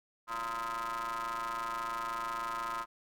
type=ring-modulated tone; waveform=35% pulse; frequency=116.3 Hz; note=A#2; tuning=4 cents flat; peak=-30 dBFS; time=0.27-2.86 s; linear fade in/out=50 ms; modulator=1150 Hz; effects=none